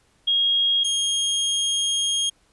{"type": "tone pair in turn", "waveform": ["sine", "sawtooth"], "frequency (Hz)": [3269, 3248], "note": ["G#7", "G#7"], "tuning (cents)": [-28, -39], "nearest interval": "unison", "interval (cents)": 11, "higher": "first", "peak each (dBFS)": [-17, -17], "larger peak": "neither", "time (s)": [[0.27, 0.84], [0.84, 2.3]], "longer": "second", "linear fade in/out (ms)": 10, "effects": ["pink hiss -62 dBFS RMS until 2.52 s", "resampled to 24000 Hz"]}